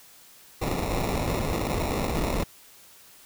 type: noise with sample-and-hold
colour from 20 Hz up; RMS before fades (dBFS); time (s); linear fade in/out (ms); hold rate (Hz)
pink; -27; 0.61-2.44; 10; 1575
effects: white hiss -52 dBFS RMS until 3.25 s